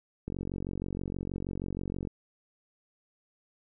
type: click train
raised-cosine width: 3 ms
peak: -22 dBFS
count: 84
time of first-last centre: 0.28-2.073 s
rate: 46.3 Hz
effects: none